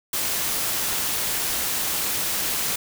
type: noise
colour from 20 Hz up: white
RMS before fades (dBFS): -25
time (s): 0.13-2.76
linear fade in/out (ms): 5
effects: none